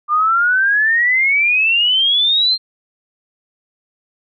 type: exponential sweep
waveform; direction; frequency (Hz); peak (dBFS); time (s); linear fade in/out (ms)
sine; up; 1189 to 4202; -11; 0.08-2.58; 50
effects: none